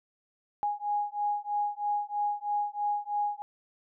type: beating tone pair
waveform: sine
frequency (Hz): 825 / 828.1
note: G#5 / G#5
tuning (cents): -12 / -5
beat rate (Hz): 3.1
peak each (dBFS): -31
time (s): 0.63-3.42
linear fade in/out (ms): 0
effects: none